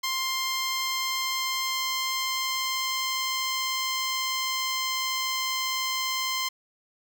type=tone with pitch glide; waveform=10% pulse; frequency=1052 to 1044.1 Hz; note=C6 to C6; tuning=+9 to -4 cents; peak=-18 dBFS; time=0.03-6.49 s; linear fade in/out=10 ms; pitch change=-13 cents; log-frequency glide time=0.66-5.51 s; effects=none